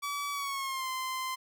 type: tone with pitch glide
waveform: sawtooth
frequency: 1145 to 1037.9 Hz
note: D6 to C6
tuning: -44 to -14 cents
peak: -29 dBFS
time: 0.02-1.36 s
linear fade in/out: 20 ms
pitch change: -170 cents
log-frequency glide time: 0.32-0.89 s
effects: none